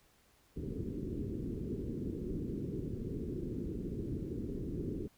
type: low-pass noise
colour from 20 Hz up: white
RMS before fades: -39 dBFS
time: 0.56-5.08 s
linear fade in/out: 10 ms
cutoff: 400 Hz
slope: 48 dB/octave
effects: pink hiss -68 dBFS RMS until 5.17 s